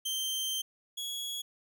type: tone pair in turn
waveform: sawtooth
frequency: 3137 / 3344 Hz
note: G7 / G#7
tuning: +1 / +11 cents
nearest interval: minor second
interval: 110 cents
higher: second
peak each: -28 / -32 dBFS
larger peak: first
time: 0.05-0.62 / 0.97-1.42 s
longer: first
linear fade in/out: 10 ms
effects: none